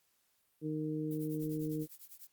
harmonic tone, 154.3 Hz, D#3, 14 cents flat, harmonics 1 / 2 / 3, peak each -39 / -36 / -42 dBFS, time 0.61-1.87 s, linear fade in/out 50 ms
violet noise with tremolo, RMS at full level -49 dBFS, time 1.11-2.27 s, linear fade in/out 0 ms, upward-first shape triangle, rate 10 Hz, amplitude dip 100%
effects white hiss -75 dBFS RMS until 2.32 s + Opus 48 kbps

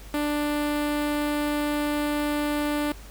sawtooth tone with notch filter, 294.9 Hz, D4, 7 cents sharp, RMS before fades -26 dBFS, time 0.14-2.92 s, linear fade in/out 2 ms, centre 6000 Hz, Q 1.5, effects added 50 Hz sine -41 dBFS peak until 3.1 s + pink hiss -48 dBFS RMS until 3.1 s

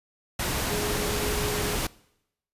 sine tone in noise, 416.9 Hz, G#4, 7 cents sharp, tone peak -31 dBFS, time 0.7-1.76 s, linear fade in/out 5 ms, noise pink, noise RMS -28 dBFS, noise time 0.39-1.87 s, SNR -6 dB, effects noise-tail reverb RT60 0.8 s tail -22 dB re dry + resampled to 32000 Hz

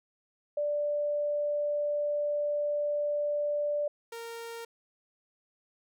sine / sawtooth tone pair in turn, 587.3 / 462.7 Hz, D5 / A#4, 0 / -13 cents, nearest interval major third, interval 413 cents, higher first, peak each -27 / -35 dBFS, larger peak first, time 0.57-3.88 / 4.12-4.65 s, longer first, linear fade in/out 5 ms, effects none

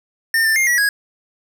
square tone with pitch steps, 1812 / 1782 / 2119 / 1932 / 1656 Hz, A#6 / A6 / C7 / B6 / G#6, -50 / +22 / +21 / -39 / -5 cents, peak -14 dBFS, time 0.34-0.89 s, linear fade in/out 2 ms, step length 110 ms, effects none

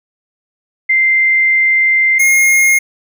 sine / square tone pair in turn, 2087 / 2141 Hz, C7 / C7, -5 / +39 cents, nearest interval unison, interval 44 cents, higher second, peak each -8 dBFS, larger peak neither, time 0.89-2.19 / 2.19-2.79 s, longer first, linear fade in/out 10 ms, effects none

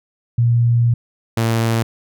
sine / sawtooth tone pair in turn, 118.4 / 114.14 Hz, A#2 / A#2, +27 / -36 cents, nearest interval minor second, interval 63 cents, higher first, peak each -11 dBFS, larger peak neither, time 0.38-0.94 / 1.37-1.83 s, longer first, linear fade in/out 5 ms, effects none

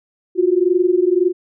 sine tone pair together, 349.2 / 371 Hz, F4 / F#4, 0 / +5 cents, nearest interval minor second, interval 105 cents, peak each -15 dBFS, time 0.35-1.33 s, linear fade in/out 50 ms, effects none

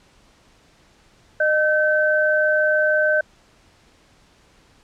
sine tone pair together, 612 / 1538.3 Hz, D#5 / G6, -29 / -33 cents, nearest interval octave + major third, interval 1596 cents, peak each -18 dBFS, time 1.4-3.21 s, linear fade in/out 5 ms, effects pink hiss -55 dBFS RMS until 4.83 s + low-pass 7000 Hz 12 dB/octave

